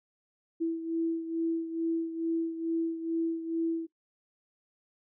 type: beating tone pair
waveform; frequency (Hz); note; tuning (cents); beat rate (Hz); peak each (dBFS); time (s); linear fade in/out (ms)
sine; 329 / 331.3; E4 / E4; -3 / +9; 2.3; -29 / -35; 0.6-3.87; 20
effects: noise-tail reverb RT60 0.1 s tail -18 dB re dry